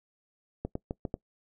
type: clicks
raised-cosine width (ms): 2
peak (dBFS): -19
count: 5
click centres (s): 0.65 / 0.754 / 0.909 / 1.052 / 1.141
effects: noise-tail reverb RT60 0.1 s tail -22 dB re dry